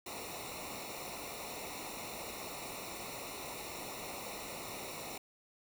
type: noise with comb filter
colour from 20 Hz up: pink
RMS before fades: -44 dBFS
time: 0.06-5.18 s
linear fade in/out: 5 ms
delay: 0.62 ms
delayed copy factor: -0.85
effects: none